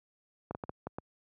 clicks, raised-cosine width 1 ms, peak -23 dBFS, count 6, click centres 0.51 / 0.549 / 0.638 / 0.694 / 0.87 / 0.985 s, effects high-pass 80 Hz 12 dB/octave

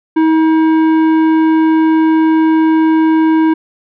sine tone with tanh clipping, 318.9 Hz, D#4, 43 cents sharp, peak -9 dBFS, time 0.16-3.54 s, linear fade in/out 10 ms, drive 12 dB, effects none

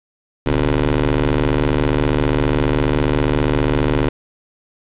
15% pulse ring-modulated tone, 74.8 Hz, D2, 32 cents sharp, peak -5 dBFS, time 0.46-4.09 s, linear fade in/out 5 ms, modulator 197 Hz, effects resampled to 8000 Hz + 7-bit

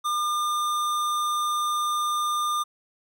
sine tone with hard clipping, 1204 Hz, D6, 43 cents sharp, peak -25 dBFS, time 0.04-2.64 s, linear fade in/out 20 ms, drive 17 dB, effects none

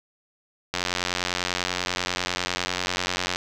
click train, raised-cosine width 0.2 ms, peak -7 dBFS, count 237, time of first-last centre 0.74-3.359 s, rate 90.1 Hz, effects none

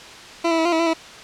20% pulse tone with pitch steps, 336.4 / 328.5 / 323.9 / 346.3 / 323.5 / 334.9 / 325.4 Hz, E4 / E4 / E4 / F4 / E4 / E4 / E4, +35 / -6 / -30 / -15 / -32 / +27 / -22 cents, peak -12 dBFS, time 0.44-0.937 s, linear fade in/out 10 ms, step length 71 ms, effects white hiss -39 dBFS RMS until 1.23 s + low-pass 5000 Hz 12 dB/octave

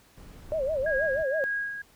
brown noise, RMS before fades -44 dBFS, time 0.17-1.23 s, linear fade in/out 5 ms
sine tone with vibrato, 579 Hz, D5, 25 cents flat, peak -25 dBFS, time 0.52-1.44 s, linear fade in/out 0 ms, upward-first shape sine, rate 6.2 Hz, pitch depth 190 cents each way
sine tone with tremolo, 1642 Hz, G#6, 20 cents flat, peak -26 dBFS, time 0.86-1.82 s, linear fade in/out 5 ms, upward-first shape sine, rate 1.9 Hz, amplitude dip 60%
effects pink hiss -59 dBFS RMS until 1.95 s

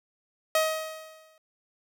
sawtooth tone with exponential decay, 632 Hz, D#5, 27 cents sharp, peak -16 dBFS, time 0.55-1.38 s, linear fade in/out 2 ms, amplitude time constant 180 ms, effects none

